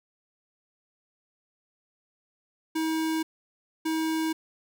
square tone pair in turn, 319.4 / 319.4 Hz, D#4 / D#4, +45 / +45 cents, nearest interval unison, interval 0 cents, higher neither, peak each -26 dBFS, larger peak neither, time 2.75-3.23 / 3.85-4.33 s, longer neither, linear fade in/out 10 ms, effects none

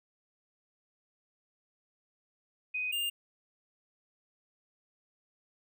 sine / square tone pair in turn, 2500 / 2806 Hz, D#7 / F7, +8 / +8 cents, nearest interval major second, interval 200 cents, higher second, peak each -31 / -31 dBFS, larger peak neither, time 2.74-2.92 / 2.92-3.1 s, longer neither, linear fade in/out 10 ms, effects none

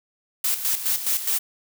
blue noise with tremolo, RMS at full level -22 dBFS, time 0.44-1.39 s, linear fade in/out 5 ms, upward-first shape square, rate 4.8 Hz, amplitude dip 65%, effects none

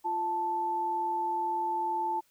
sine tone pair together, 347.4 / 879 Hz, F4 / A5, -9 / -2 cents, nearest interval octave + major third, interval 1607 cents, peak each -38 / -28 dBFS, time 0.04-2.21 s, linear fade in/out 20 ms, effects white hiss -68 dBFS RMS until 2.3 s

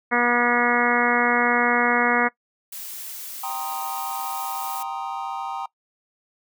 harmonic tone, 241.2 Hz, B3, 41 cents flat, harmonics 1 / 2 / 3 / 4 / 5 / 6 / 7 / 8 / 9, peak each -26 / -26 / -26 / -26 / -26 / -26 / -26 / -26 / -26 dBFS, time 0.11-2.29 s, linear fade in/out 20 ms
blue noise, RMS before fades -35 dBFS, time 2.72-4.83 s, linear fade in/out 5 ms
triangle chord, C minor seventh, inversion second, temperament equal, 784 / 932.3 / 1046.5 / 1244.5 Hz, G5 / Bb5 / C6 / Eb6, 0 / 0 / 0 / 0 cents, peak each -29 / -30 / -35 / -33 dBFS, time 3.43-5.66 s, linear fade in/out 5 ms
effects noise-tail reverb RT60 0.1 s tail -21 dB re dry

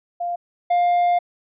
sine / triangle tone pair in turn, 698.5 / 703.8 Hz, F5 / F5, 0 / +13 cents, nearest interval unison, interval 13 cents, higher second, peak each -22 / -13 dBFS, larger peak second, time 0.2-0.36 / 0.7-1.19 s, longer second, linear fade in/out 10 ms, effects resampled to 8000 Hz

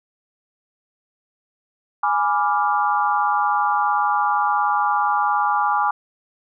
sine chord, G# diminished seventh, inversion none, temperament equal, 830.6 / 987.8 / 1174.7 / 1396.9 Hz, G#5 / B5 / D6 / F6, 0 / 0 / 0 / 0 cents, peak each -20 / -24 / -21 / -26 dBFS, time 2.03-5.91 s, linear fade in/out 5 ms, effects none

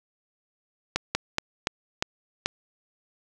slowing click train, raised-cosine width 0.2 ms, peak -6 dBFS, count 6, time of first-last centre 0.96-2.46 s, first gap 190 ms, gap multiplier 1.23, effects none

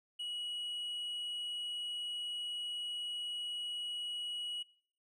sine tone with tanh clipping, 2916 Hz, F#7, 26 cents flat, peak -39 dBFS, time 0.19-4.63 s, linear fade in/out 10 ms, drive 4 dB, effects noise-tail reverb RT60 0.5 s tail -22 dB re dry

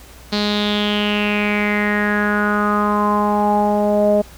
sawtooth tone with low-pass filter sweep, 207.7 Hz, G#3, in tune, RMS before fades -17 dBFS, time 0.32-4.22 s, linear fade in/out 10 ms, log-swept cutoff 4300 to 590 Hz, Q 6.3, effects added 60 Hz sine -41 dBFS peak until 4.37 s + pink hiss -43 dBFS RMS until 4.37 s

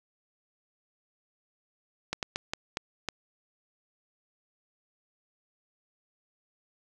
slowing click train, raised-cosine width 0.2 ms, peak -13 dBFS, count 6, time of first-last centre 2.13-3.087 s, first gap 98 ms, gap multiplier 1.34, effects none

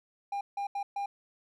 triangle tone bursts at uneven times, 803 Hz, G5, 41 cents sharp, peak -29 dBFS, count 4, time 0.32-0.41 / 0.57-0.67 / 0.75-0.83 / 0.96-1.06 s, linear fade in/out 5 ms, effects none

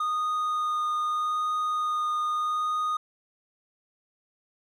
triangle tone with vibrato, 1232 Hz, D#6, 17 cents flat, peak -23 dBFS, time 0-2.97 s, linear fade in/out 5 ms, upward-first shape sine, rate 0.8 Hz, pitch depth 9 cents each way, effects none

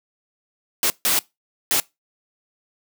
white noise bursts at uneven times, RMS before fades -19 dBFS, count 3, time 0.83-0.9 / 1.05-1.19 / 1.71-1.8 s, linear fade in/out 0 ms, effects noise-tail reverb RT60 0.2 s tail -22 dB re dry + high-pass 150 Hz 12 dB/octave

